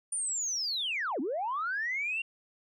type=linear two-way sweep; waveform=sine; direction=down then up; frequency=9397 to 235.2 to 2787 Hz; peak=-29 dBFS; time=0.12-2.22 s; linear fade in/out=5 ms; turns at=1.2 s; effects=tanh soft clip ceiling -25 dBFS